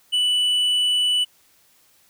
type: tone with tanh clipping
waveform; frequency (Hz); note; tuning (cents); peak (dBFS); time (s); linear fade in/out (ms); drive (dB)
sine; 2970; F#7; +6; -18; 0.12-1.25; 20; 5
effects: white hiss -58 dBFS RMS until 2.09 s